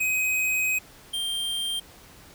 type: tone pair in turn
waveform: square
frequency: 2521 / 3176 Hz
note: D#7 / G7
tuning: +22 / +22 cents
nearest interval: major third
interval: 400 cents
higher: second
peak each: -23 / -27 dBFS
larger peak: first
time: 0-0.79 / 1.13-1.8 s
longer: first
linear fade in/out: 10 ms
effects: pink hiss -50 dBFS RMS until 2.34 s